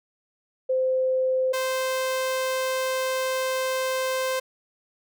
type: tone pair in turn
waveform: sine / sawtooth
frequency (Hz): 518 / 520.4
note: C5 / C5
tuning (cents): -17 / -9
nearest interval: unison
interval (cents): 8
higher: second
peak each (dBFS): -20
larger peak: neither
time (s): 0.69-1.53 / 1.53-4.4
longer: second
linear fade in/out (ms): 10
effects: none